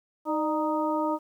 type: harmonic tone with a mistuned harmonic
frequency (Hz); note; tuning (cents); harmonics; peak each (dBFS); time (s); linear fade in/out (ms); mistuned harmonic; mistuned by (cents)
311.1; D#4; 0; 1 / 2 / 3 / 4; -28 / -30 / -29 / -34; 0.25-1.19; 50; 2; -56
effects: 10-bit